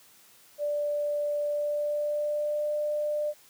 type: tone with pitch glide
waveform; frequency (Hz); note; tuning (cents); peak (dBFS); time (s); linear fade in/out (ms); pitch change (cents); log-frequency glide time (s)
sine; 587 to 596.6; D5 to D5; -1 to +27; -26; 0.58-3.34; 50; +28; 1.43-2.7
effects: white hiss -57 dBFS RMS until 3.49 s + high-pass 80 Hz 12 dB/octave